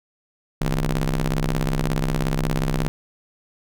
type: ring-modulated tone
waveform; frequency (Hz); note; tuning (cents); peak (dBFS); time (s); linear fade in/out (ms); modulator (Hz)
sawtooth; 65.41; C2; 0; -13; 0.61-2.88; 0; 89.7
effects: none

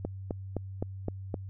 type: click train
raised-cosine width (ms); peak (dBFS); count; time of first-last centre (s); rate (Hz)
2; -18; 6; 0.05-1.342; 3.87
effects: added 96 Hz sine -38 dBFS peak until 1.49 s

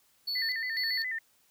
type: tone with tremolo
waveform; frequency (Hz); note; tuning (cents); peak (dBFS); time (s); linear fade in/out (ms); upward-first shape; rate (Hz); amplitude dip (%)
triangle; 4435; C#8; 0; -29; 0.27-1.04; 10; square; 2; 70
type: tone with vibrato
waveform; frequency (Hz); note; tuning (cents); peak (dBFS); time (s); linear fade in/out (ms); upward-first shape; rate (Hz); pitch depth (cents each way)
sine; 1906; A#6; +38; -31; 0.35-1.19; 10; square; 7.2; 92
effects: white hiss -67 dBFS RMS until 1.5 s

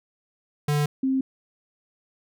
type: tone pair in turn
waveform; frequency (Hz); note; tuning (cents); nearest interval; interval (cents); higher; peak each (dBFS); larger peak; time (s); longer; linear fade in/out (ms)
square / sine; 147.2 / 264.9; D3 / C4; +4 / +22; minor seventh; 1018; second; -21 / -20; second; 0.68-0.86 / 1.03-1.21; neither; 5
effects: none

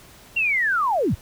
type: linear sweep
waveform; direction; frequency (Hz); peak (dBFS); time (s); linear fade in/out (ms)
sine; down; 2794 to 52.5; -18; 0.36-1.15; 10
effects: pink hiss -48 dBFS RMS until 1.21 s

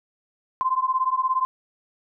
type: beating tone pair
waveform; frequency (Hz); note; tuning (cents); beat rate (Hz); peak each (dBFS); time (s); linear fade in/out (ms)
sine; 1030 / 1047; C6 / C6; -28 / +1; 17; -23; 0.61-1.45; 0
effects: none

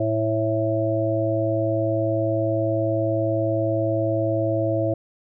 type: harmonic tone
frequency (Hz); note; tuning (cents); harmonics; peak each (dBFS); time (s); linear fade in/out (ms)
110; A2; 0; 1 / 3 / 5 / 6; -25 / -25 / -25 / -25; 0-4.94; 5
effects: none

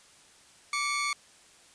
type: tone pair together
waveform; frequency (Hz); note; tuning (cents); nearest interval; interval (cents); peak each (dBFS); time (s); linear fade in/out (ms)
sawtooth; 1164 / 2194; D6 / C#7; -16 / -18; major seventh; 1098; -27; 0.73-1.13; 2
effects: white hiss -57 dBFS RMS until 1.74 s + resampled to 22050 Hz

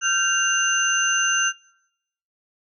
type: tone cluster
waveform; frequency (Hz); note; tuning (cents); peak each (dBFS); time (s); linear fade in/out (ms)
sine; 1377 / 1554 / 2802 / 6140; F6 / G6 / F7 / G8; -25 / -16 / +5 / -37; -26 / -23 / -24 / -22; 0.01-1.53; 50
effects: noise-tail reverb RT60 0.8 s tail -23 dB re dry

